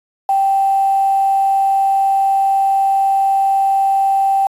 sine tone with quantisation, 782 Hz, G5, 4 cents flat, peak -11 dBFS, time 0.29-4.47 s, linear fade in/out 2 ms, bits 6, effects resampled to 32000 Hz

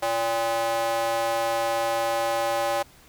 square tone with high-pass filter, 114.9 Hz, A#2, 25 cents flat, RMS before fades -25 dBFS, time 0.02-2.83 s, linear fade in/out 10 ms, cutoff 670 Hz, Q 3.9, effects pink hiss -53 dBFS RMS until 3.08 s

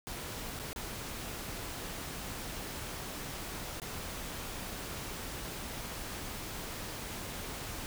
pink noise with dropouts, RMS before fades -41 dBFS, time 0.07-7.86 s, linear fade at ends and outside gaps 0 ms, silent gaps 0.591-0.597 / 0.731-0.761 / 3.799-3.818 s, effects none

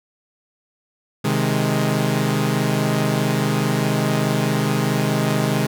sawtooth chord, Ab major, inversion first, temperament equal, 130.81 / 155.56 / 207.7 Hz, C3 / Eb3 / Ab3, 0 / 0 / 0 cents, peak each -18 dBFS, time 1.24-5.67 s, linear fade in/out 10 ms, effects none

